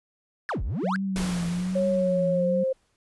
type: exponential two-way sweep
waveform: triangle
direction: down then up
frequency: 1899 to 40.49 to 1711 Hz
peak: -24 dBFS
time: 0.49-0.96 s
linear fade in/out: 0 ms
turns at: 0.63 s
type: tone with vibrato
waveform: sine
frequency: 182.9 Hz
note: F#3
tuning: 20 cents flat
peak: -25 dBFS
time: 0.83-2.64 s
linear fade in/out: 10 ms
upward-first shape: triangle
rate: 1.2 Hz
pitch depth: 120 cents each way
type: noise with exponential decay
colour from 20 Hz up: pink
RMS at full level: -31 dBFS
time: 1.16-2.96 s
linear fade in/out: 0 ms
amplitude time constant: 390 ms
type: tone with pitch glide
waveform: sine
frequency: 550 to 526.7 Hz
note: C#5 to C5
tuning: -14 to +11 cents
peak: -22 dBFS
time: 1.75-2.73 s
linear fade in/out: 10 ms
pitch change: -75 cents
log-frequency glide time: 2.3-2.45 s
effects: resampled to 24000 Hz